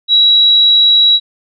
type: tone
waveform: sine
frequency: 3885 Hz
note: B7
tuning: 29 cents flat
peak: -5 dBFS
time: 0.08-1.2 s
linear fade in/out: 50 ms
effects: none